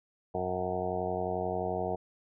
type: harmonic tone with a mistuned harmonic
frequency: 91.5 Hz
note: F#2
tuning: 19 cents flat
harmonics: 1 / 2 / 3 / 4 / 5 / 6 / 7 / 8 / 9 / 10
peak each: -41 / -40 / -47 / -38 / -36 / -47 / -36 / -36 / -43 / -46 dBFS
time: 0.34-1.96 s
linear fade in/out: 10 ms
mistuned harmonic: 9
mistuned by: -44 cents
effects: none